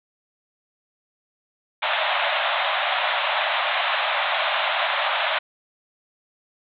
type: band-pass noise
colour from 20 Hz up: pink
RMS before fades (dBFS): -23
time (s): 1.82-5.39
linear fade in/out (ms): 10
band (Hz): 580 to 3800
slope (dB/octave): 96
effects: none